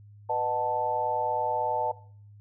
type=chord; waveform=sine; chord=B dominant seventh; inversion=none; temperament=equal with one note detuned; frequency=493.9 / 610.5 / 740 / 880 Hz; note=B4 / D#5 / F#5 / A5; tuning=0 / -33 / 0 / 0 cents; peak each=-33 / -32 / -33 / -27 dBFS; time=0.29-1.92 s; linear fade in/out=10 ms; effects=noise-tail reverb RT60 0.5 s tail -19 dB re dry + added 103 Hz sine -48 dBFS peak until 2.4 s